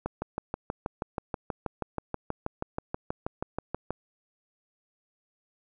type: click train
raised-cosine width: 1 ms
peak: -16 dBFS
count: 25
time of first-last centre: 0.06-3.906 s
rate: 6.24 Hz
effects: none